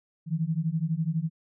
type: beating tone pair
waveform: sine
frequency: 155.56 / 167.56 Hz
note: D#3 / E3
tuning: 0 / +29 cents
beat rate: 12 Hz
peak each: -28 dBFS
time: 0.26-1.3 s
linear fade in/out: 50 ms
effects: none